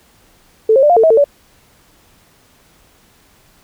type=tone with pitch steps; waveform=sine; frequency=440.3 / 536 / 592 / 702 / 448.1 / 643 / 449 / 572 Hz; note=A4 / C5 / D5 / F5 / A4 / E5 / A4 / D5; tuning=+1 / +42 / +14 / +9 / +32 / -43 / +35 / -46 cents; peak=-6 dBFS; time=0.69-1.242 s; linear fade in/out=5 ms; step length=69 ms; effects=pink hiss -51 dBFS RMS until 3.63 s